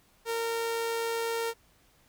sawtooth tone with amplitude modulation, 459.9 Hz, A#4, 23 cents flat, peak -24 dBFS, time 0.25-1.54 s, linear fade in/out 50 ms, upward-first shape sine, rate 108 Hz, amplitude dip 25%, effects pink hiss -64 dBFS RMS until 2.08 s

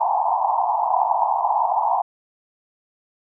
white band-pass noise, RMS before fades -20 dBFS, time 0-2.02 s, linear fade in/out 10 ms, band 690 to 1000 Hz, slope 96 dB/octave, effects none

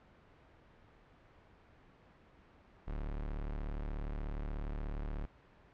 40% pulse tone, 36.71 Hz, D1, in tune, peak -36 dBFS, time 2.87-5.26 s, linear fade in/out 10 ms, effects pink hiss -62 dBFS RMS until 5.73 s + low-pass 2000 Hz 12 dB/octave

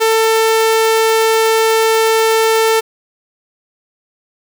sawtooth tone, 445.9 Hz, A4, 23 cents sharp, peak -6 dBFS, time 0-2.81 s, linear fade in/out 20 ms, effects none

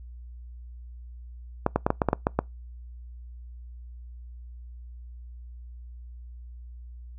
clicks, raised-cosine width 1 ms, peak -7 dBFS, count 9, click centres 1.664 / 1.76 / 1.865 / 1.904 / 2.018 / 2.087 / 2.131 / 2.269 / 2.39 s, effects noise-tail reverb RT60 0.2 s tail -25 dB re dry + added 60 Hz sine -40 dBFS peak until 7.18 s

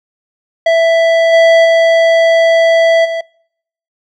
square tone with level steps, 661 Hz, E5, 5 cents sharp, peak -7 / -4 / -6 / -15 dBFS, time 0.66-3.21 s, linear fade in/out 5 ms, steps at 1.32 / 1.64 / 3.04 s, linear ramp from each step 20 ms, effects noise-tail reverb RT60 0.7 s tail -26 dB re dry + low-pass 3000 Hz 12 dB/octave

